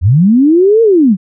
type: linear two-way sweep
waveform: sine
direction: up then down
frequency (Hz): 75.7 to 466.2 to 169.7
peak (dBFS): -4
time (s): 0.01-1.17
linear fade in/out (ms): 50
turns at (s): 0.82
effects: none